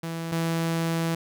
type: tone pair in turn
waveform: sawtooth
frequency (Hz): 165.2 / 165.2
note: E3 / E3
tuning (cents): +4 / +4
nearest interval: unison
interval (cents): 0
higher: neither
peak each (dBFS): -26 / -20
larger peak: second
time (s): 0.03-0.32 / 0.32-1.15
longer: second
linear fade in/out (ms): 5
effects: none